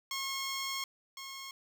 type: tone pair in turn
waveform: 10% pulse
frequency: 1083 / 1083 Hz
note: C#6 / C#6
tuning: -41 / -41 cents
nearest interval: unison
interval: 0 cents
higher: neither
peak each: -26 / -34 dBFS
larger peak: first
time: 0.11-0.84 / 1.17-1.51 s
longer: first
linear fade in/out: 2 ms
effects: none